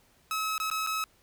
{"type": "tone with dropouts", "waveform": "sawtooth", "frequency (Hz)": 1287, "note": "E6", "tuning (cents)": -42, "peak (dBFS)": -25, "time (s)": [0.31, 1.04], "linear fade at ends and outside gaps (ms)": 1, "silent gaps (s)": [[0.58, 0.6], [0.701, 0.713], [0.865, 0.871]], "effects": ["pink hiss -64 dBFS RMS until 1.22 s"]}